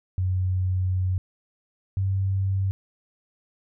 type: tone pair in turn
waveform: sine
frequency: 92.5 / 96.46 Hz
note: F#2 / G2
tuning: 0 / -27 cents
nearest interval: minor second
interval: 73 cents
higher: second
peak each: -21 dBFS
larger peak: neither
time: 0.18-1.18 / 1.97-2.71 s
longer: first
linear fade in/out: 0 ms
effects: none